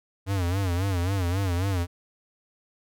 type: tone with vibrato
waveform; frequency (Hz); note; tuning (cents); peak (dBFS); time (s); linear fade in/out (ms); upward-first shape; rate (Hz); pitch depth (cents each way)
square; 92.5; F#2; 0; -24; 0.26-1.87; 50; sine; 3.7; 130
effects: none